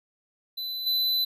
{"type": "tone with level steps", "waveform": "square", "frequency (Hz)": 4008, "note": "B7", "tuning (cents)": 25, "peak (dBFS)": [-31, -23], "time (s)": [0.57, 1.25], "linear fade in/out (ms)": 10, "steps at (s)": 0.86, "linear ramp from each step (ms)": 10, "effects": []}